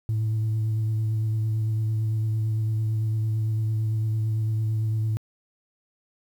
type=tone with vibrato; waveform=sine; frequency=109.6 Hz; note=A2; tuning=6 cents flat; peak=-20 dBFS; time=0.09-5.17 s; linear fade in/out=0 ms; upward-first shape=triangle; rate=8.9 Hz; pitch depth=23 cents each way; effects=tanh soft clip ceiling -20 dBFS + 9-bit